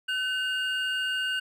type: tone pair together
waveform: triangle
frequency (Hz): 1516 / 2835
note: F#6 / F7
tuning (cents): +42 / +25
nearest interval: major seventh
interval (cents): 1083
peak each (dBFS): -27 / -28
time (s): 0.08-1.4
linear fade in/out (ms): 10
effects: none